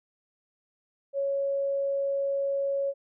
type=tone; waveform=sine; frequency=554.4 Hz; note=C#5; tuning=in tune; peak=-25 dBFS; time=1.13-2.94 s; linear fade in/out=50 ms; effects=none